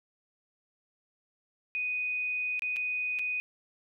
sine tone with dropouts, 2489 Hz, D#7, in tune, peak -29 dBFS, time 1.75-3.4 s, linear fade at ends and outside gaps 0 ms, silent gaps 2.594-2.621 / 2.762-2.767 / 3.188-3.193 s, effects none

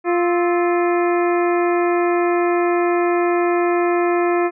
harmonic tone with a mistuned harmonic, 349.2 Hz, F4, in tune, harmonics 1 / 2 / 3 / 4 / 5 / 6 / 7, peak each -16 / -22 / -26 / -28 / -30 / -32 / -33 dBFS, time 0.04-4.51 s, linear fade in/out 50 ms, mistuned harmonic 4, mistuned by -110 cents, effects none

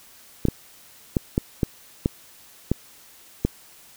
clicks, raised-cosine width 3 ms, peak -6 dBFS, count 8, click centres 0.453 / 0.485 / 1.168 / 1.379 / 1.632 / 2.059 / 2.716 / 3.45 s, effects white hiss -50 dBFS RMS until 3.96 s

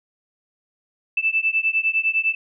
sine beating tone pair, 2637 / 2646.9 Hz, E7 / E7, 0 / +6 cents, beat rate 9.9 Hz, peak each -21 / -21 dBFS, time 1.17-2.35 s, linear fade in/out 5 ms, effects none

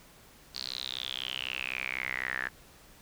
sawtooth tone with band-pass filter sweep, 64 Hz, C2, 38 cents flat, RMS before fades -36 dBFS, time 0.54-2.49 s, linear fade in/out 20 ms, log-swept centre 4500 to 1700 Hz, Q 9.1, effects pink hiss -56 dBFS RMS until 3.01 s

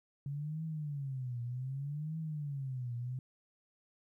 sine tone with vibrato, 138.59 Hz, C#3, in tune, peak -36 dBFS, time 0.26-3.19 s, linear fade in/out 2 ms, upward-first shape triangle, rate 0.65 Hz, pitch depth 270 cents each way, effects 13-bit

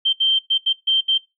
sine tone bursts at uneven times, 3136 Hz, G7, in tune, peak -14 dBFS, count 6, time 0.05-0.13 / 0.2-0.39 / 0.5-0.58 / 0.66-0.73 / 0.87-1.01 / 1.08-1.18 s, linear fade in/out 10 ms, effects noise-tail reverb RT60 0.2 s tail -19 dB re dry

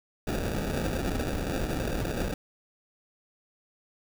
pink noise with sample-and-hold, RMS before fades -30 dBFS, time 0.27-2.34 s, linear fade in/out 5 ms, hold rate 1050 Hz, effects none

